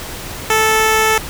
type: tone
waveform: 10% pulse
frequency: 438.5 Hz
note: A4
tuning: 6 cents flat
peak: -3 dBFS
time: 0.5-1.18 s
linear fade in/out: 2 ms
effects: pink hiss -28 dBFS RMS until 1.29 s